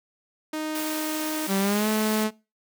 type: tone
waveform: sawtooth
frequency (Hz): 310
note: D#4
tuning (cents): -6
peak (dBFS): -24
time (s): 0.53-1.47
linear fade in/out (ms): 5
type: high-pass noise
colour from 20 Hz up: white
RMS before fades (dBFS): -34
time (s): 0.75-2.24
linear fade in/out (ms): 2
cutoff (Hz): 220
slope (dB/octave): 48
type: tone with pitch glide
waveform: sawtooth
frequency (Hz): 194.6 to 215.9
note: G3 to A3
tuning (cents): -12 to -33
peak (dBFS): -18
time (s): 1.47-2.31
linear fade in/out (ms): 50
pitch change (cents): +179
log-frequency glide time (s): 1.59-1.88
effects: noise-tail reverb RT60 0.3 s tail -23 dB re dry